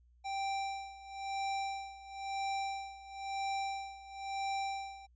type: tone with tremolo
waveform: square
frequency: 784 Hz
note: G5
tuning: in tune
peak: -34 dBFS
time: 0.24-5.07 s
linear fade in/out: 20 ms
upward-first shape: sine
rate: 0.99 Hz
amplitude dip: 85%
effects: added 60 Hz sine -62 dBFS peak until 5.15 s + resampled to 16000 Hz